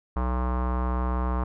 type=tone with low-pass filter; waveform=square; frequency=62.4 Hz; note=B1; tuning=19 cents sharp; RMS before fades=-26 dBFS; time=0.16-1.44 s; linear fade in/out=5 ms; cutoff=1100 Hz; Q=3.9; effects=none